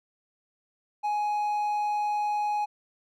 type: tone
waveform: triangle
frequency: 835 Hz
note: G#5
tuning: 9 cents sharp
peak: -23 dBFS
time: 1.03-2.66 s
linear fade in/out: 20 ms
effects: none